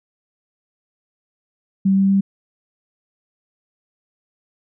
sine tone with pitch steps, 193.4 / 194.63 / 195.87 Hz, G3 / G3 / G3, -23 / -12 / -1 cents, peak -12 dBFS, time 1.85-2.21 s, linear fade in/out 10 ms, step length 120 ms, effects none

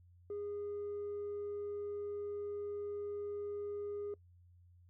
triangle tone with tanh clipping, 410 Hz, G#4, 22 cents flat, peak -39 dBFS, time 0.3-4.14 s, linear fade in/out 2 ms, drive 6 dB, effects noise-tail reverb RT60 0.1 s tail -23 dB re dry + added 88 Hz sine -60 dBFS peak until 4.89 s

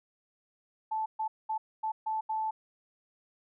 sine tone bursts at uneven times, 875 Hz, A5, 10 cents flat, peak -29 dBFS, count 6, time 0.91-1.06 / 1.19-1.28 / 1.49-1.58 / 1.83-1.92 / 2.06-2.21 / 2.29-2.51 s, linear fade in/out 10 ms, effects none

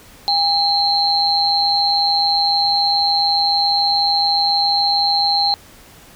sine tone cluster, 807 / 4092 / 4259 Hz, G#5 / C8 / C8, -50 / -39 / +30 cents, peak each -18 dBFS, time 0.28-5.54 s, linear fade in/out 0 ms, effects pink hiss -44 dBFS RMS until 6.15 s

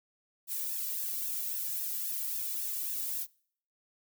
violet noise with flanger, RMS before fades -35 dBFS, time 0.47-3.27 s, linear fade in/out 50 ms, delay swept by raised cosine 1.1 to 1.76 ms, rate 3.7 Hz, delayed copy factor +0.95, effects noise-tail reverb RT60 0.6 s tail -25 dB re dry

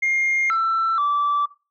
sine tone with pitch steps, 2124 / 1336 / 1161 Hz, C7 / E6 / D6, +25 / +23 / -20 cents, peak -16 dBFS, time 0.02-1.46 s, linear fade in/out 10 ms, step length 480 ms, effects noise-tail reverb RT60 0.3 s tail -18 dB re dry + tanh soft clip ceiling -15 dBFS

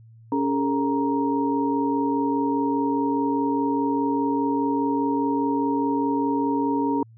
sine tone cluster, 279.3 / 409.2 / 454.1 / 937 Hz, C#4 / G#4 / A#4 / A#5, +13 / -26 / -45 / +9 cents, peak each -22 / -30 / -31 / -26 dBFS, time 0.32-7.03 s, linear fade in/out 2 ms, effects added 113 Hz sine -46 dBFS peak until 7.17 s

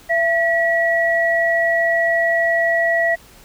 sine tone pair together, 673 / 1931.2 Hz, E5 / B6, +36 / -39 cents, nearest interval octave + tritone, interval 1825 cents, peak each -17 dBFS, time 0.09-3.16 s, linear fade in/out 20 ms, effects pink hiss -46 dBFS RMS until 3.44 s

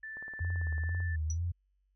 sine tone, 1762 Hz, A6, 2 cents sharp, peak -40 dBFS, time 0.03-1.16 s, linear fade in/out 5 ms
click train, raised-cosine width 1 ms, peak -38 dBFS, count 16, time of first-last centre 0.17-1.003 s, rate 18 Hz
sine tone with vibrato, 82.41 Hz, E2, in tune, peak -30 dBFS, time 0.4-1.52 s, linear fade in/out 10 ms, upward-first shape sine, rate 2.1 Hz, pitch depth 100 cents each way
sine tone with exponential decay, 5880 Hz, F#8, 12 cents flat, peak -34 dBFS, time 1.3-1.38 s, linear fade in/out 2 ms, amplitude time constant 17 ms
effects added 48 Hz sine -70 dBFS peak until 1.95 s

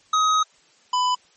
square tone pair in turn, 1263 / 998.7 Hz, D#6 / B5, +26 / +19 cents, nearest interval major third, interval 407 cents, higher first, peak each -17 / -19 dBFS, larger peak first, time 0.13-0.43 / 0.93-1.15 s, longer first, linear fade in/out 5 ms, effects white hiss -57 dBFS RMS until 1.36 s + MP3 32 kbps

